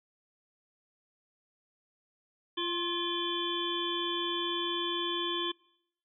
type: harmonic tone with a mistuned harmonic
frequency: 344.2 Hz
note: F4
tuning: 25 cents flat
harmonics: 1 / 3 / 5 / 7 / 9 / 10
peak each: -35 / -37 / -43 / -47 / -36 / -36 dBFS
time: 2.57-5.52 s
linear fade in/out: 10 ms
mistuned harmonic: 3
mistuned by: +43 cents
effects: noise-tail reverb RT60 0.8 s tail -25 dB re dry